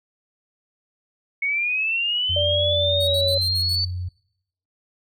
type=linear sweep; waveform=sine; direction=up; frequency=2200 to 4532 Hz; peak=-20 dBFS; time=1.42-3.85 s; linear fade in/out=5 ms
type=tone; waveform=sine; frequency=89.8 Hz; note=F2; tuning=49 cents sharp; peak=-25 dBFS; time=2.29-4.09 s; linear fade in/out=10 ms
type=tone with pitch glide; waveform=sine; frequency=587.3 to 555.9 Hz; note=D5 to C#5; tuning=0 to +5 cents; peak=-21 dBFS; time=2.36-3.38 s; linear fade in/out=5 ms; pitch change=-95 cents; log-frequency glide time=2.72-3.26 s
type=tone bursts; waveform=20% pulse; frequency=4377 Hz; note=C#8; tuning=23 cents flat; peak=-26 dBFS; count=6; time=3-3.762 s; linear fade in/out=10 ms; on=77 ms; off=60 ms
effects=noise-tail reverb RT60 0.8 s tail -25 dB re dry